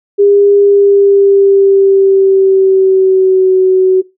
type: tone with pitch glide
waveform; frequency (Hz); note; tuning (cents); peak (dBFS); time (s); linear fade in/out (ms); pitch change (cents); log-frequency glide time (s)
sine; 403.7 to 374.5; G#4 to F#4; -49 to +21; -4; 0.18-4.02; 20; -130; 0.58-3.54
effects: noise-tail reverb RT60 0.2 s tail -18 dB re dry